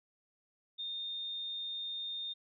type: tone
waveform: sine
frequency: 3648 Hz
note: A#7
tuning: 38 cents flat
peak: -37 dBFS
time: 0.78-2.34 s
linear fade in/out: 20 ms
effects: none